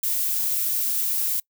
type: noise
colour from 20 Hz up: violet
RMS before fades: -24 dBFS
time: 0.03-1.4 s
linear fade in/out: 5 ms
effects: noise-tail reverb RT60 0.1 s tail -25 dB re dry